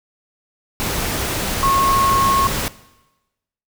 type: tone in noise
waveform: sine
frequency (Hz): 1090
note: C#6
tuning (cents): -29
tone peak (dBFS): -14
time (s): 1.63-2.47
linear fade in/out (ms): 0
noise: pink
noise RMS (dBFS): -22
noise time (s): 0.8-2.68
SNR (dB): +5
effects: noise-tail reverb RT60 1.0 s tail -18 dB re dry